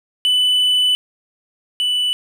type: tone pair in turn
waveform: triangle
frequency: 2991 / 2976 Hz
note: F#7 / F#7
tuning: +18 / +9 cents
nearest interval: unison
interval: 9 cents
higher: first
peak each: -11 / -14 dBFS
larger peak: first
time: 0.25-0.95 / 1.8-2.13 s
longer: first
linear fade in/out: 0 ms
effects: none

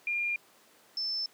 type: tone pair in turn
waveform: sine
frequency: 2406 / 5287 Hz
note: D7 / E8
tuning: +41 / +4 cents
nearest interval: octave + major second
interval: 1363 cents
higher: second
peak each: -28 / -30 dBFS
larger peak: first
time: 0.07-0.36 / 0.97-1.26 s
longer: neither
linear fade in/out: 2 ms
effects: pink hiss -60 dBFS RMS until 1.33 s + high-pass 300 Hz 12 dB/octave

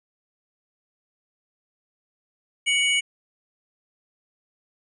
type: tone pair together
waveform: square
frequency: 2243 / 2936 Hz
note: C#7 / F#7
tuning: +20 / -14 cents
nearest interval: perfect fourth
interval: 466 cents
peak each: -22 / -23 dBFS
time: 2.66-3.01 s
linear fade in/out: 20 ms
effects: resampled to 22050 Hz

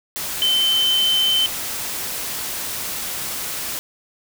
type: tone in noise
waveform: sine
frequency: 3075 Hz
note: G7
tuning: 34 cents flat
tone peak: -15 dBFS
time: 0.42-1.46 s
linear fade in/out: 0 ms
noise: white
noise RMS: -27 dBFS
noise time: 0.16-3.79 s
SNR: +9 dB
effects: none

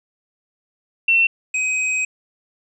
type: tone pair in turn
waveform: sine / square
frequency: 2703 / 2522 Hz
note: E7 / D#7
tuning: +43 / +23 cents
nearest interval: minor second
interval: 120 cents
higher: first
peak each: -12 / -19 dBFS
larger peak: first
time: 1.08-1.27 / 1.54-2.05 s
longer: second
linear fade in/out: 5 ms
effects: resampled to 24000 Hz

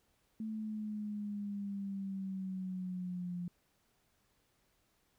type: exponential sweep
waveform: sine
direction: down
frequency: 220 to 175.2 Hz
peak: -37 dBFS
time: 0.4-3.48 s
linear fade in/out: 2 ms
effects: pink hiss -75 dBFS RMS until 5.18 s

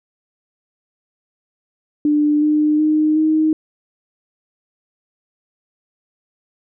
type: tone with pitch steps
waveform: sine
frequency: 297.3 / 302.3 / 307.4 / 312.6 Hz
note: D4 / D#4 / D#4 / D#4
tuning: +21 / -50 / -21 / +8 cents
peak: -12 dBFS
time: 2.05-3.53 s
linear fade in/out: 2 ms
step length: 370 ms
effects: none

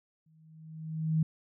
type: tone with exponential growth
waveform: sine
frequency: 158.5 Hz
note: D#3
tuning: 32 cents sharp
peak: -22 dBFS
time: 0.26-1.23 s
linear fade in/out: 5 ms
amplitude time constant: 210 ms
effects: none

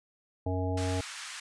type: harmonic tone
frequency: 92.3 Hz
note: F#2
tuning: 4 cents flat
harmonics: 1 / 3 / 5 / 7 / 9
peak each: -30 / -35 / -37 / -38 / -40 dBFS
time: 0.46-1.01 s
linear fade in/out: 5 ms
type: band-pass noise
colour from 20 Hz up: pink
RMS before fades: -42 dBFS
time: 0.77-1.4 s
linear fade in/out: 5 ms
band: 1200 to 9600 Hz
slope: 24 dB/octave
effects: resampled to 24000 Hz

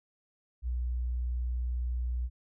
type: tone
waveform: sine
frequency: 61 Hz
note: B1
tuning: 21 cents flat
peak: -29 dBFS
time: 0.62-2.3 s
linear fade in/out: 50 ms
effects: none

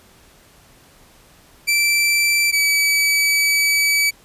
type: tone pair in turn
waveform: sawtooth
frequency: 2335 / 2290 Hz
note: D7 / D7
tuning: -11 / -44 cents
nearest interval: unison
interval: 33 cents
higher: first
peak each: -11 dBFS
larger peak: neither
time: 1.67-2.52 / 2.52-4.11 s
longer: second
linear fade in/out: 20 ms
effects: pink hiss -50 dBFS RMS until 4.24 s + resampled to 32000 Hz

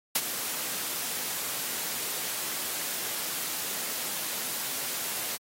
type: noise with ADSR envelope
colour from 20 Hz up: white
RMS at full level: -23 dBFS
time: 0.15-5.38 s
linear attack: 7 ms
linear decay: 48 ms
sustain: -10 dB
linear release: 32 ms
effects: high-pass 150 Hz 12 dB/octave + AAC 48 kbps

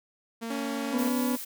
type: tone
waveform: sawtooth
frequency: 229 Hz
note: A#3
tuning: 31 cents flat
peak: -29 dBFS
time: 0.41-1.1 s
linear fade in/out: 20 ms
type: tone with pitch glide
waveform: sawtooth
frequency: 279.5 to 283.2 Hz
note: C#4 to C#4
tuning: +14 to +37 cents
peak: -28 dBFS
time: 0.5-1.36 s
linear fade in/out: 5 ms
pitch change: +23 cents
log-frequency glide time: 0.88-1.08 s
type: harmonic tone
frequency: 248.1 Hz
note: B3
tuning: 8 cents sharp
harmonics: 1 / 2 / 4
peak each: -26 / -36 / -39 dBFS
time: 0.92-1.37 s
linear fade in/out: 20 ms
type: noise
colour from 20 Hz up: blue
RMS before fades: -38 dBFS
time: 0.98-1.45 s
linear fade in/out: 10 ms
effects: none

